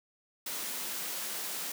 white high-pass noise, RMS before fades -37 dBFS, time 0.46-1.72 s, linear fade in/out 5 ms, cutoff 160 Hz, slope 48 dB/octave, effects none

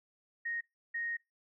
sine tone bursts at uneven times, 1864.7 Hz, A#6, in tune, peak -34 dBFS, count 2, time 0.45-0.61 / 0.94-1.17 s, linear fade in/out 10 ms, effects noise-tail reverb RT60 0.2 s tail -22 dB re dry

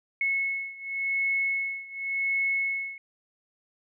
sine beating tone pair, 2191 / 2191.9 Hz, C#7 / C#7, -21 / -20 cents, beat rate 0.9 Hz, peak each -28 / -30 dBFS, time 0.21-2.98 s, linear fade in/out 2 ms, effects none

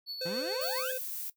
triangle tone with tremolo, 4435 Hz, C#8, in tune, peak -32 dBFS, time 0.06-0.84 s, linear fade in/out 50 ms, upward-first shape triangle, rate 7 Hz, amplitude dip 50%
square tone, 514 Hz, C5, 31 cents flat, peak -36 dBFS, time 0.21-0.98 s, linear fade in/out 5 ms
30% pulse exponential sweep, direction up, 158.3 to 1737 Hz, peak -34 dBFS, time 0.25-0.92 s, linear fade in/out 10 ms
violet noise, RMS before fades -38 dBFS, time 0.61-1.3 s, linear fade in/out 5 ms
effects noise-tail reverb RT60 0.1 s tail -17 dB re dry

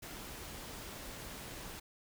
pink noise with amplitude modulation, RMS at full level -45 dBFS, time 0.02-1.8 s, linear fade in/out 10 ms, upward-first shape sine, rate 263 Hz, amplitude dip 35%, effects none

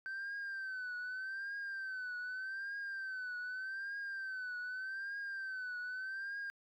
sine tone with vibrato, 1546 Hz, G6, 24 cents flat, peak -37 dBFS, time 0.06-6.5 s, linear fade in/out 0 ms, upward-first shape triangle, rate 0.83 Hz, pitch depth 96 cents each way, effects tanh soft clip ceiling -38 dBFS + 13-bit

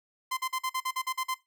sawtooth tone bursts, 1036 Hz, C6, 17 cents flat, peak -25 dBFS, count 10, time 0.31-1.344 s, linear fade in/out 10 ms, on 62 ms, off 46 ms, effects noise-tail reverb RT60 0.2 s tail -17 dB re dry

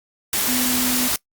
sine tone in noise, 250.3 Hz, B3, 23 cents sharp, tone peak -23 dBFS, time 0.48-1.08 s, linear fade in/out 2 ms, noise white, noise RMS -21 dBFS, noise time 0.33-1.16 s, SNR -5 dB, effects noise-tail reverb RT60 0.1 s tail -23 dB re dry + Opus 48 kbps

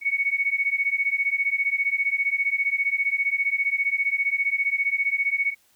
sine beating tone pair, 2217 / 2232 Hz, C#7 / C#7, 0 / +11 cents, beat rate 15 Hz, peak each -24 dBFS, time 0.01-5.55 s, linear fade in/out 50 ms, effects white hiss -62 dBFS RMS until 5.75 s

